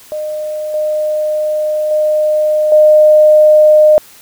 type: tone with level steps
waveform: sine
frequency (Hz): 611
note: D#5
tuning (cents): -32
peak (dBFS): -17 / -12 / -9 / -3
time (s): 0.12-3.98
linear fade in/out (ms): 0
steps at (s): 0.74 / 1.91 / 2.72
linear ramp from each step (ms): 2
effects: white hiss -40 dBFS RMS until 4.21 s